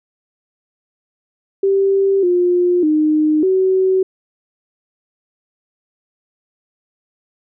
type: tone with pitch steps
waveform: sine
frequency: 391.2 / 355.3 / 306.9 / 377.1 Hz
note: G4 / F4 / D#4 / F#4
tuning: -4 / +30 / -24 / +33 cents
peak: -11 dBFS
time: 1.63-4.03 s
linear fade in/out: 5 ms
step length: 600 ms
effects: none